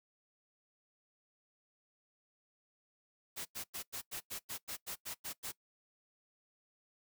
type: noise bursts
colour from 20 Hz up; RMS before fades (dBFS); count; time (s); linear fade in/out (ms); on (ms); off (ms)
white; -42; 12; 3.36-5.522; 20; 94; 94
effects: noise-tail reverb RT60 0.1 s tail -20 dB re dry